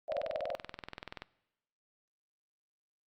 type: band-pass noise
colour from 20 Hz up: white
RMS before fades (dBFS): -37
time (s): 0.08-0.55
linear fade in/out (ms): 0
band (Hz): 530 to 690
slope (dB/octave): 96
type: click train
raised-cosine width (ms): 0.3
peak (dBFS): -25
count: 24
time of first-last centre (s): 0.12-1.22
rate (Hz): 20.9
effects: noise-tail reverb RT60 1.0 s tail -22 dB re dry + Opus 48 kbps